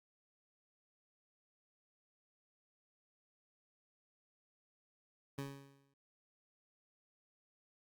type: tone with exponential decay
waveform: 20% pulse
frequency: 138.59 Hz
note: C#3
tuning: in tune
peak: -34 dBFS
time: 5.38-5.94 s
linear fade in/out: 5 ms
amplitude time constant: 120 ms
effects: Opus 48 kbps